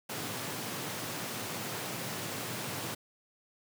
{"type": "high-pass noise", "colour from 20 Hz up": "pink", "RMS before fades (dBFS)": -38, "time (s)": [0.09, 2.95], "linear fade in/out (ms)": 10, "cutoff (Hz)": 100, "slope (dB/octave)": 96, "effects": []}